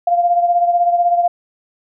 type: beating tone pair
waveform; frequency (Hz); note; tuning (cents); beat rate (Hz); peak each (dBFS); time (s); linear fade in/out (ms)
sine; 696 / 712; F5 / F5; -6 / +33; 16; -12 / -19; 0.07-1.28; 5
effects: none